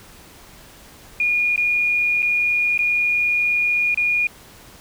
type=tone with dropouts; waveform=sine; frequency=2436 Hz; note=D#7; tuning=37 cents flat; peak=-16 dBFS; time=1.2-4.27 s; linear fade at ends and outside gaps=2 ms; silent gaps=1.561-1.577 / 2.222-2.227 / 2.777-2.79 / 3.945-3.974 s; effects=pink hiss -45 dBFS RMS until 4.8 s